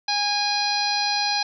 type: harmonic tone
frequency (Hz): 821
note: G#5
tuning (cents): -20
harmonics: 1 / 2 / 3 / 4 / 5 / 6 / 7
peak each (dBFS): -25 / -32 / -30 / -37 / -25 / -28 / -36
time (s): 0.08-1.43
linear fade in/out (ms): 5
effects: none